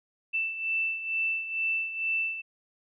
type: beating tone pair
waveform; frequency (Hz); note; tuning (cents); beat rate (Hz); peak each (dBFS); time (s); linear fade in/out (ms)
sine; 2658 / 2660.2; E7 / E7; +14 / +15; 2.2; -28 / -34; 0.33-2.42; 20
effects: none